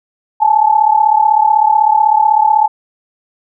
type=tone pair together; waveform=sine; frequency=844 / 880 Hz; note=G#5 / A5; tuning=+28 / 0 cents; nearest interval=minor second; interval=72 cents; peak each=-10 dBFS; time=0.4-2.68 s; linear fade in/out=20 ms; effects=none